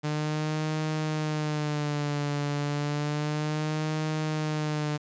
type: tone with vibrato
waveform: sawtooth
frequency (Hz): 150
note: D3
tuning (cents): +37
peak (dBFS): -23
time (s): 0.03-4.98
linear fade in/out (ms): 20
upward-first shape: sine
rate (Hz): 0.31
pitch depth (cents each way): 62
effects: resampled to 16000 Hz + 9-bit